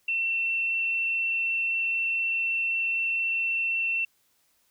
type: tone with frequency modulation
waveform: sine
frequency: 2698 Hz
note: E7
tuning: 40 cents sharp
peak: -24 dBFS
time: 0.08-4.05 s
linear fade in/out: 5 ms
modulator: 24.9 Hz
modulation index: 0.63
effects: white hiss -68 dBFS RMS until 4.7 s